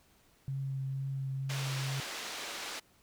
sine tone with vibrato, 135.1 Hz, C#3, 44 cents flat, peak -33 dBFS, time 0.48-2 s, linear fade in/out 0 ms, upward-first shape triangle, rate 2.1 Hz, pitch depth 16 cents each way
white band-pass noise, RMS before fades -41 dBFS, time 1.49-2.8 s, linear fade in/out 10 ms, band 300 to 4800 Hz, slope 12 dB/octave
effects pink hiss -66 dBFS RMS until 3.02 s

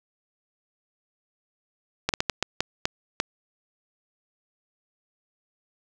slowing click train, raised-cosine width 0.2 ms, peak -5 dBFS, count 8, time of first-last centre 2.09-3.201 s, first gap 48 ms, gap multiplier 1.39, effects none

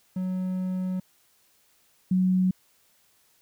triangle / sine tone pair in turn, 185 / 185 Hz, F#3 / F#3, 0 / 0 cents, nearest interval unison, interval 0 cents, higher neither, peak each -24 / -19 dBFS, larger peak second, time 0.16-1 / 2.11-2.51 s, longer first, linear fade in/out 5 ms, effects white hiss -64 dBFS RMS until 3.41 s

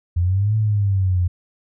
sine exponential two-way sweep, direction up then down, 84.3 to 110 to 87.4 Hz, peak -15 dBFS, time 0.16-1.28 s, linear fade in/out 10 ms, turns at 0.56 s, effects none

